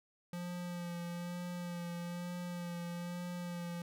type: tone with vibrato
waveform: square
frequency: 174.61 Hz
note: F3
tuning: in tune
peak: -40 dBFS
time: 0.33-3.82 s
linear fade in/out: 2 ms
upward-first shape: sine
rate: 1.1 Hz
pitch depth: 21 cents each way
effects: none